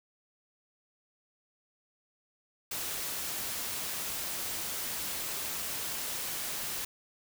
white noise, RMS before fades -36 dBFS, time 2.71-6.85 s, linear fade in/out 5 ms, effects none

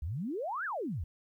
sine exponential two-way sweep, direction up then down, 66.4 to 1760 to 66.4 Hz, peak -33 dBFS, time 0.02-1.04 s, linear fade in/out 5 ms, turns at 0.65 s, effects 12-bit

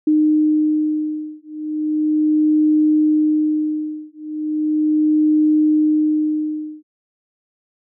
sine beating tone pair, 306.1 / 306.47 Hz, D#4 / D#4, -28 / -26 cents, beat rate 0.37 Hz, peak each -17 dBFS, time 0.07-6.83 s, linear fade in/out 5 ms, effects none

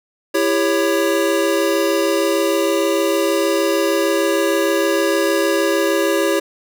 square chord, C# diminished, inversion first, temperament just, 332.6 / 399.1 / 554.4 Hz, E4 / G4 / C#5, +16 / +31 / 0 cents, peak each -20 dBFS, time 0.34-6.4 s, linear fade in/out 10 ms, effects none

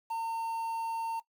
triangle tone with quantisation, 910 Hz, A#5, 42 cents flat, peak -29 dBFS, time 0.1-1.2 s, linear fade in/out 10 ms, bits 9, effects noise-tail reverb RT60 0.1 s tail -17 dB re dry

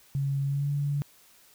sine tone with pitch glide, 138.59 to 143.31 Hz, C#3 to D3, 0 to -42 cents, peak -25 dBFS, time 0.15-1.02 s, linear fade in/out 0 ms, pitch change +58 cents, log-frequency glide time 0.45-0.69 s, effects white hiss -58 dBFS RMS until 1.54 s

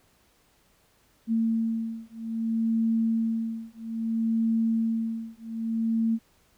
sine beating tone pair, 225.7 / 226.31 Hz, A3 / A3, +44 / +49 cents, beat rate 0.61 Hz, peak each -27 dBFS, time 1.27-6.19 s, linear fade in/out 50 ms, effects pink hiss -64 dBFS RMS until 6.57 s

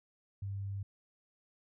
sine tone, 98.9 Hz, G2, 16 cents sharp, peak -36 dBFS, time 0.42-0.83 s, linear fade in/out 5 ms, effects none

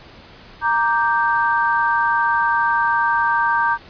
sine chord, G minor, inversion first, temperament equal, 932.3 / 1174.7 / 1568 Hz, Bb5 / D6 / G6, 0 / 0 / 0 cents, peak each -18 / -22 / -19 dBFS, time 0.61-3.78 s, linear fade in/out 50 ms, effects pink hiss -43 dBFS RMS until 3.89 s + resampled to 11025 Hz

